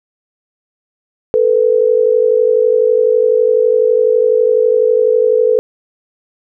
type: tone pair together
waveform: sine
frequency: 441.9 / 493.9 Hz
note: A4 / B4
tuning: +7 / 0 cents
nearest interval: major second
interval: 193 cents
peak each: -11 dBFS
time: 1.34-5.59 s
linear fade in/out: 0 ms
effects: none